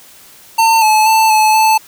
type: tone with pitch steps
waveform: square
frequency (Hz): 902 / 863 / 884 / 864 / 876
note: A5 / A5 / A5 / A5 / A5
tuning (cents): +43 / -34 / +8 / -32 / -8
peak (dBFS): -8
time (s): 0.58-1.78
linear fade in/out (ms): 10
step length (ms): 240
effects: white hiss -41 dBFS RMS until 1.87 s